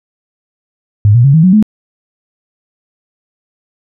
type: tone with pitch steps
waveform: sine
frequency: 103.83 / 119.96 / 138.6 / 160.13 / 185 / 213.7 Hz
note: G#2 / B2 / C#3 / E3 / F#3 / G#3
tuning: 0 / -50 / 0 / -50 / 0 / +50 cents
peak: -3 dBFS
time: 1.05-1.626 s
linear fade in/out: 0 ms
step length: 96 ms
effects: none